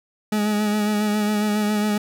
40% pulse tone with vibrato, 210.1 Hz, G#3, 20 cents sharp, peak -18 dBFS, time 0.32-1.98 s, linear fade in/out 5 ms, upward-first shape sine, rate 7.3 Hz, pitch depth 28 cents each way, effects none

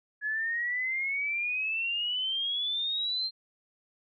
sine exponential sweep, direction up, 1689 to 4186 Hz, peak -28 dBFS, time 0.21-3.31 s, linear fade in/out 50 ms, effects none

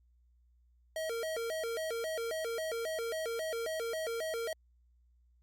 square tone with vibrato, 542 Hz, C#5, 39 cents flat, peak -35 dBFS, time 0.96-4.53 s, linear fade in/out 2 ms, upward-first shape square, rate 3.7 Hz, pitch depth 280 cents each way, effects added 60 Hz sine -64 dBFS peak until 5.42 s + Opus 48 kbps

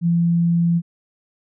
sine tone, 170 Hz, F3, 46 cents flat, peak -14 dBFS, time 0.01-0.82 s, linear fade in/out 50 ms, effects none

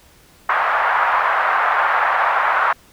white band-pass noise, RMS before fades -17 dBFS, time 0.49-2.73 s, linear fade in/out 5 ms, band 750 to 1500 Hz, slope 24 dB/octave, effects pink hiss -50 dBFS RMS until 2.92 s

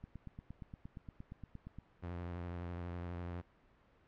click train, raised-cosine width 5 ms, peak -35 dBFS, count 16, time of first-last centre 0.04-1.786 s, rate 8.59 Hz
sawtooth tone with vibrato, 87.31 Hz, F2, in tune, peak -37 dBFS, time 2.02-3.42 s, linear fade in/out 20 ms, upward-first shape sine, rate 12 Hz, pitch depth 35 cents each way
effects pink hiss -68 dBFS RMS until 4.07 s + low-pass 2000 Hz 12 dB/octave

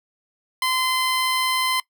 15% pulse tone, 1031 Hz, C6, 26 cents flat, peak -13 dBFS, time 0.62-1.8 s, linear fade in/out 2 ms, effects noise-tail reverb RT60 0.1 s tail -21 dB re dry

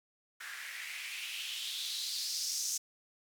blue noise with band-pass filter sweep, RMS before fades -39 dBFS, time 0.4-2.78 s, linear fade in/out 10 ms, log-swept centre 1600 to 6300 Hz, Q 3.8, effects none

